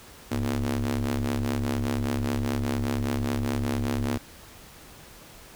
sawtooth ring-modulated tone, 69 Hz, C#2, 7 cents flat, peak -18 dBFS, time 0.31-4.18 s, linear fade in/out 10 ms, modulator 170 Hz, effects pink hiss -48 dBFS RMS until 5.55 s

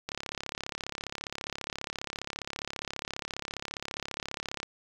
click train, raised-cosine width 0.2 ms, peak -17 dBFS, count 159, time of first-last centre 0.09-4.63 s, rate 34.8 Hz, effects 8-bit

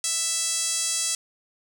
5% pulse tone with band-pass filter, 660 Hz, E5, 2 cents sharp, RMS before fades -26 dBFS, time 0.04-1.15 s, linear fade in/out 2 ms, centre 8900 Hz, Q 1.3, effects none

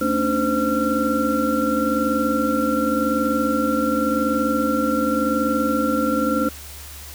sine tone cluster, 223.9 / 277.9 / 298.8 / 517 / 1367 Hz, A3 / C#4 / D4 / C5 / F6, +30 / +4 / +30 / -21 / -37 cents, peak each -24 dBFS, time 0.01-6.49 s, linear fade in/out 5 ms, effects added 72 Hz sine -39 dBFS peak until 7.14 s + white hiss -39 dBFS RMS until 7.14 s

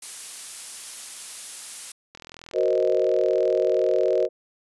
blue noise, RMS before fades -34 dBFS, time 0.02-1.92 s, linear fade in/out 5 ms
click train, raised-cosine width 0.2 ms, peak -24 dBFS, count 88, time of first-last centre 2.15-4.251 s, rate 41.4 Hz
sine chord, C half-diminished seventh, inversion second, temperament equal, 370 / 466.2 / 523.3 / 622.3 Hz, Gb4 / Bb4 / C5 / Eb5, 0 / 0 / 0 / 0 cents, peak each -24 dBFS, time 2.53-4.29 s, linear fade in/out 50 ms
effects resampled to 24000 Hz

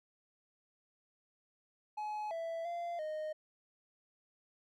triangle tone with pitch steps, 847 / 662 / 689 / 618 Hz, G#5 / E5 / F5 / D#5, +34 / +7 / -24 / -12 cents, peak -35 dBFS, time 1.97-3.33 s, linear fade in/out 10 ms, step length 340 ms, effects none

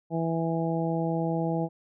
harmonic tone, 164.81 Hz, E3, in tune, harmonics 1 / 2 / 3 / 4 / 5, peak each -28 / -31 / -33 / -34 / -35 dBFS, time 0.1-1.69 s, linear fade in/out 50 ms, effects none

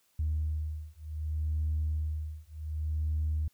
sine beating tone pair, 76.8 / 77.46 Hz, D#2 / D#2, -22 / -7 cents, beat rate 0.66 Hz, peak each -32 / -32 dBFS, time 0.19-3.48 s, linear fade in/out 5 ms, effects tanh soft clip ceiling -23 dBFS + white hiss -70 dBFS RMS until 3.53 s

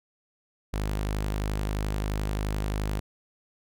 sawtooth tone, 51.5 Hz, G#1, 14 cents flat, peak -23 dBFS, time 0.73-3 s, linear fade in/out 10 ms, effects none

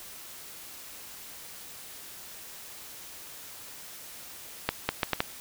accelerating click train, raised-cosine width 0.3 ms, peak -8 dBFS, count 5, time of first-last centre 4.69-5.204 s, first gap 200 ms, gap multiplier 0.71, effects white hiss -45 dBFS RMS until 5.4 s

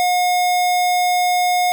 square tone, 720 Hz, F#5, 47 cents flat, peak -15 dBFS, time 0-1.72 s, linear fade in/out 0 ms, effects none

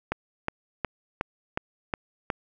click train, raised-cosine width 0.5 ms, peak -11 dBFS, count 7, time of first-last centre 0.12-2.302 s, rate 2.75 Hz, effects none

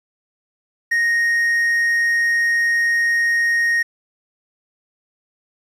triangle tone, 1864.7 Hz, A#6, in tune, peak -13 dBFS, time 0.91-3.83 s, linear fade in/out 10 ms, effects resampled to 32000 Hz + 8-bit

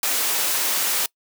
white high-pass noise, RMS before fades -22 dBFS, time 0.03-1.06 s, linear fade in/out 2 ms, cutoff 360 Hz, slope 12 dB/octave, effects noise-tail reverb RT60 0.1 s tail -24 dB re dry

